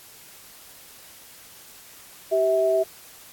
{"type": "tone pair together", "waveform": "sine", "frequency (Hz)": [386.6, 650.2], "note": ["G4", "E5"], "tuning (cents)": [-24, -24], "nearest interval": "major sixth", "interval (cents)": 900, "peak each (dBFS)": [-23, -19], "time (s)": [2.31, 2.84], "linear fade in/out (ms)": 20, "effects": ["white hiss -47 dBFS RMS until 3.32 s", "AAC 64 kbps"]}